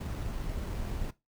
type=noise with sample-and-hold; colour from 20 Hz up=brown; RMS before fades=-35 dBFS; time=0-1.11 s; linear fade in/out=10 ms; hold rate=7350 Hz; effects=noise-tail reverb RT60 0.2 s tail -17 dB re dry